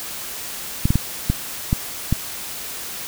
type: clicks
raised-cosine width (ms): 5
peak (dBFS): -4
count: 6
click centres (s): 0.855 / 0.905 / 0.956 / 1.3 / 1.729 / 2.126
effects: white hiss -31 dBFS RMS until 3.07 s